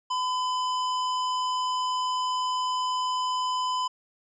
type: tone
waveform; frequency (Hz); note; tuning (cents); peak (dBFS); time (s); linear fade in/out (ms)
square; 1009; B5; +37; -26; 0.1-3.88; 10
effects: resampled to 16000 Hz